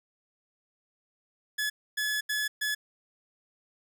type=tone bursts at uneven times; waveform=sawtooth; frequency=1708 Hz; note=G#6; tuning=48 cents sharp; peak=-24 dBFS; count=4; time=1.58-1.7 / 1.97-2.21 / 2.29-2.48 / 2.61-2.75 s; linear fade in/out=10 ms; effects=none

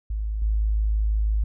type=tone with level steps; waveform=sine; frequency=53.1 Hz; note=G#1; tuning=39 cents sharp; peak=-24 / -19 dBFS; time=0.1-1.44 s; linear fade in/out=5 ms; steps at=0.42 s; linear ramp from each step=2 ms; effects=none

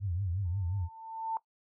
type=tone with vibrato; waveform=sine; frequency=92.5 Hz; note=F#2; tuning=in tune; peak=-30 dBFS; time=0-0.89 s; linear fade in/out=50 ms; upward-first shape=triangle; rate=5.6 Hz; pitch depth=200 cents each way
type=tone with exponential growth; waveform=sine; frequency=895 Hz; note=A5; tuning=29 cents sharp; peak=-28 dBFS; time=0.45-1.37 s; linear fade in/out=1 ms; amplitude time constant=200 ms
effects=noise-tail reverb RT60 0.1 s tail -18 dB re dry

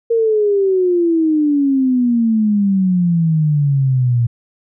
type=exponential sweep; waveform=sine; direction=down; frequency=466.2 to 116.54 Hz; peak=-11 dBFS; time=0.1-4.27 s; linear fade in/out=10 ms; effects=none

